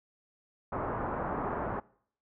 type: low-pass noise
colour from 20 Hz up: white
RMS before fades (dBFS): -34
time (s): 0.72-1.8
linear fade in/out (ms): 5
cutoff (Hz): 1200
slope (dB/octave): 24
effects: noise-tail reverb RT60 0.6 s tail -23 dB re dry + low-pass 2000 Hz 12 dB/octave